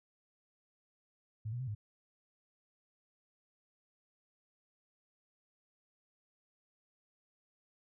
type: tone with pitch steps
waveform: sine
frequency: 108.7 / 121.4 / 130.2 / 105.1 Hz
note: A2 / B2 / C3 / G#2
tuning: -21 / -29 / -8 / +21 cents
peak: -36 dBFS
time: 1.45-1.75 s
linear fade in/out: 10 ms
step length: 75 ms
effects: none